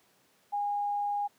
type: tone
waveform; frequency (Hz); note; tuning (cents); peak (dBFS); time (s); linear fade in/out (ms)
sine; 818; G#5; -26; -28; 0.52-1.28; 20
effects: pink hiss -66 dBFS RMS until 1.38 s + high-pass 200 Hz 12 dB/octave